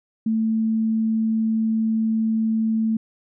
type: tone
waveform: sine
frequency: 221.9 Hz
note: A3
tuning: 15 cents sharp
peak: -18 dBFS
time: 0.26-2.97 s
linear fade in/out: 5 ms
effects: none